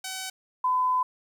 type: tone pair in turn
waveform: 5% pulse / sine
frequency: 757 / 1010.5 Hz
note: F#5 / B5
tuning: +39 / +39 cents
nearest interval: perfect fourth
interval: 500 cents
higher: second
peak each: -21 dBFS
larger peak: neither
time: 0.04-0.3 / 0.64-1.03 s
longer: second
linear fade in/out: 5 ms
effects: 10-bit